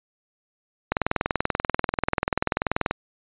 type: click train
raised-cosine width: 0.5 ms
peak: -6 dBFS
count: 42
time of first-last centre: 0.92-2.91 s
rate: 20.6 Hz
effects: resampled to 8000 Hz